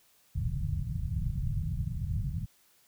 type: low-pass noise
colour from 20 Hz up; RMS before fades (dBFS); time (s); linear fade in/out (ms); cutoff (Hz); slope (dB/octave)
white; -32; 0.35-2.46; 10; 160; 48
effects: white hiss -65 dBFS RMS until 2.87 s